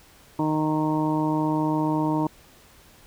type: harmonic tone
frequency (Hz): 154.6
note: D#3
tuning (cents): -11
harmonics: 1 / 2 / 3 / 4 / 5 / 6 / 7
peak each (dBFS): -28 / -23 / -36 / -33 / -38 / -28 / -38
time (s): 0.39-2.27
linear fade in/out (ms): 2
effects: pink hiss -53 dBFS RMS until 3.06 s